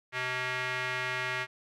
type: tone with band-pass filter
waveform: square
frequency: 127.1 Hz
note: C3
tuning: 50 cents flat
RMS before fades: -33 dBFS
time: 0.12-1.47 s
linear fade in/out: 50 ms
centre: 2000 Hz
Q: 2.1
effects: none